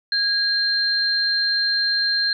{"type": "tone pair together", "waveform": "sine", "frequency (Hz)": [1639, 4172], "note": ["G#6", "C8"], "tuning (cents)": [-23, -6], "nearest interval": "octave + major third", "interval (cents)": 1617, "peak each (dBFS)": [-23, -19], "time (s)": [0.12, 2.33], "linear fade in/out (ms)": 2, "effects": []}